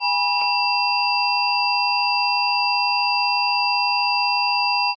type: tone cluster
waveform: sine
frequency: 818 / 974 / 2701 / 4775 Hz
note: G#5 / B5 / E7 / D8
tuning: -26 / -24 / +42 / +28 cents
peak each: -23 dBFS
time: 0-4.95 s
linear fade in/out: 50 ms
effects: Opus 24 kbps